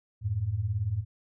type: beating tone pair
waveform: sine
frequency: 89.8 / 107.8 Hz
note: F2 / A2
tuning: +49 / -35 cents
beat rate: 18 Hz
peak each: -32 / -28 dBFS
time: 0.21-1.05 s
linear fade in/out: 50 ms
effects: none